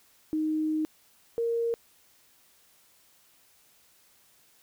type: tone pair in turn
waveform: sine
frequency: 311.1 / 464.9 Hz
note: D#4 / A#4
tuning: 0 / -5 cents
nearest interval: perfect fifth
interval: 695 cents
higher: second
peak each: -25 dBFS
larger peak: neither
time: 0.33-0.85 / 1.38-1.74 s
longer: first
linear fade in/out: 0 ms
effects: white hiss -62 dBFS RMS until 4.62 s